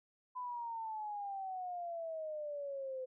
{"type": "exponential sweep", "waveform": "sine", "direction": "down", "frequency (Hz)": [1010, 510], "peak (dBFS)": -39, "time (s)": [0.35, 3.06], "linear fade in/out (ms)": 20, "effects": []}